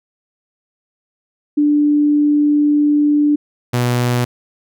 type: tone pair in turn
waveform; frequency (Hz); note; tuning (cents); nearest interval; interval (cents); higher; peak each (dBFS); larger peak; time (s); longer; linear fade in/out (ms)
sine / sawtooth; 294.6 / 122.3; D4 / B2; +6 / -16; octave + minor third; 1522; first; -10; neither; 1.57-3.36 / 3.73-4.25; first; 10
effects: none